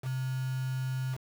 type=tone with quantisation; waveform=sine; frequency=130 Hz; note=C3; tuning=11 cents flat; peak=-30 dBFS; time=0.02-1.18 s; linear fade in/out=50 ms; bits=7; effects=none